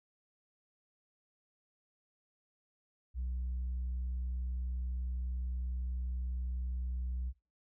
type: tone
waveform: sine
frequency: 62.3 Hz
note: B1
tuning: 16 cents sharp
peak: -32 dBFS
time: 3.14-7.33 s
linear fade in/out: 50 ms
effects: noise-tail reverb RT60 0.3 s tail -22 dB re dry + tanh soft clip ceiling -32 dBFS